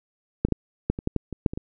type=clicks; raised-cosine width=3 ms; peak=-6 / -28 / -7 / -8 / -18 / -10 / -10 / -19 / -6 / -19 / -17 dBFS; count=11; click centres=0.45 / 0.486 / 0.523 / 0.9 / 0.989 / 1.074 / 1.163 / 1.327 / 1.462 / 1.535 / 1.575 s; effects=none